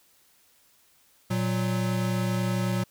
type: tone pair together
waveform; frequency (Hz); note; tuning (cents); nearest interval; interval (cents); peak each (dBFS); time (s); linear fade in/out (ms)
square; 117.12 / 185; A#2 / F#3; +9 / 0; minor sixth; 791; -28; 1.3-2.84; 10
effects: white hiss -62 dBFS RMS until 2.9 s